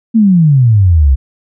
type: exponential sweep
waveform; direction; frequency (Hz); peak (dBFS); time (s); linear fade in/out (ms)
sine; down; 233.1 to 63.2; -4; 0.14-1.16; 20
effects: none